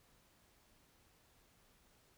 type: silence
effects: pink hiss -70 dBFS RMS until 2.17 s